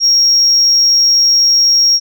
sine tone, 5588 Hz, F8, in tune, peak -5 dBFS, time 0-2 s, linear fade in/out 50 ms, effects tanh soft clip ceiling -4 dBFS

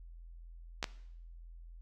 clicks, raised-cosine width 0.2 ms, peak -16 dBFS, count 2, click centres 0.828 / 0.842 s, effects noise-tail reverb RT60 0.7 s tail -18 dB re dry + added 42 Hz sine -48 dBFS peak until 1.81 s

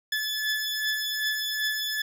20% pulse beating tone pair, 1727 / 1729.6 Hz, A6 / A6, -33 / -30 cents, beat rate 2.6 Hz, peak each -23 / -27 dBFS, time 0.12-2.02 s, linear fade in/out 5 ms, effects none

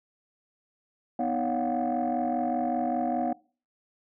sine tone cluster, 246.6 / 310.8 / 561 / 712 / 757 Hz, B3 / D#4 / C#5 / F5 / F#5, -2 / -2 / +21 / +33 / +39 cents, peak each -29 / -33 / -34 / -28 / -34 dBFS, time 1.19-3.33 s, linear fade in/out 5 ms, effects noise-tail reverb RT60 0.4 s tail -24 dB re dry + tanh soft clip ceiling -19 dBFS

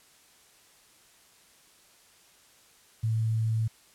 sine tone with quantisation, 111.6 Hz, A2, 25 cents sharp, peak -24 dBFS, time 3.03-3.68 s, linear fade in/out 10 ms, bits 9, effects white hiss -59 dBFS RMS until 3.94 s + low-pass 11000 Hz 12 dB/octave

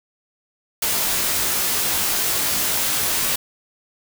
white noise with comb filter, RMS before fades -21 dBFS, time 0.82-3.36 s, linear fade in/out 5 ms, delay 18 ms, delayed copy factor -0.65, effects none

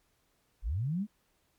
sine linear sweep, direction up, 35.85 to 220 Hz, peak -29 dBFS, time 0.62-1.07 s, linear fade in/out 50 ms, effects pink hiss -73 dBFS RMS until 1.58 s + MP3 96 kbps

